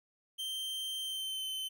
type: tone with pitch glide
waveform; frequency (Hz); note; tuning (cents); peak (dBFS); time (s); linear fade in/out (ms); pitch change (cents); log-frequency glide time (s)
45% pulse; 3136 to 3070; G7 to G7; 0 to -37; -36; 0.38-1.69; 20; -37; 1.01-1.45
effects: none